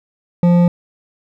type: tone with hard clipping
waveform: sine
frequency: 174.61 Hz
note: F3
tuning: in tune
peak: -10 dBFS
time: 0.43-0.68 s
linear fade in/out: 2 ms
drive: 9 dB
effects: none